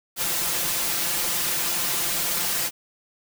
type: noise with comb filter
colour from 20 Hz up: white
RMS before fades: -25 dBFS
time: 0.16-2.71 s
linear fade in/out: 50 ms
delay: 5.8 ms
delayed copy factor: +0.85
effects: none